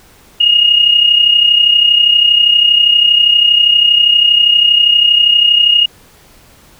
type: tone with amplitude modulation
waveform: sine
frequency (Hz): 2859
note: F7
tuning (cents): +40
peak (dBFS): -3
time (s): 0.4-5.86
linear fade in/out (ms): 10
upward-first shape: sine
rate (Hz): 32.5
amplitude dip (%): 60
effects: pink hiss -44 dBFS RMS until 6.79 s